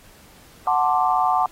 sine chord, D dominant seventh, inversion first, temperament equal, 740 / 880 / 1046.5 / 1174.7 Hz, F#5 / A5 / C6 / D6, 0 / 0 / 0 / 0 cents, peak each -20 / -22 / -24 / -23 dBFS, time 0.67-1.46 s, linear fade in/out 2 ms, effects pink hiss -50 dBFS RMS until 1.51 s + AAC 48 kbps

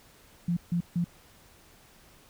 sine tone bursts, 172.8 Hz, F3, 18 cents flat, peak -24 dBFS, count 3, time 0.48-1.044 s, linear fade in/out 5 ms, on 88 ms, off 150 ms, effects pink hiss -57 dBFS RMS until 2.29 s

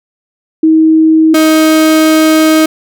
sine / 35% pulse tone pair in turn, 317.8 / 314.7 Hz, D#4 / D#4, +37 / +20 cents, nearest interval unison, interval 17 cents, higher first, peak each -3 dBFS, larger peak neither, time 0.63-1.34 / 1.34-2.66 s, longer second, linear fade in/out 5 ms, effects none

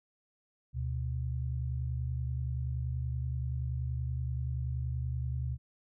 sine tone pair together, 74.09 / 124.6 Hz, D2 / B2, +16 / +16 cents, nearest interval major sixth, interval 900 cents, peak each -34 / -34 dBFS, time 0.73-5.58 s, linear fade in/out 50 ms, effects none

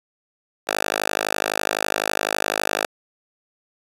5% pulse tone with high-pass filter, 51.91 Hz, G#1, in tune, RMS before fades -24 dBFS, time 0.67-2.86 s, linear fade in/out 10 ms, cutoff 740 Hz, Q 0.96, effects resampled to 32000 Hz

